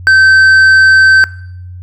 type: tone with tanh clipping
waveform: sine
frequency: 1547 Hz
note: G6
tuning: 23 cents flat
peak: -4 dBFS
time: 0.07-1.24 s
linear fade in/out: 0 ms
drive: 6 dB
effects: noise-tail reverb RT60 0.7 s tail -20 dB re dry + added 90 Hz sine -25 dBFS peak until 1.82 s